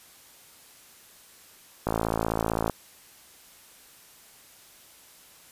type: click train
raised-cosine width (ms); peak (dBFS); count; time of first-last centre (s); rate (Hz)
1; -11; 47; 1.87-2.697; 55.6
effects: white hiss -53 dBFS RMS until 5.51 s + resampled to 32000 Hz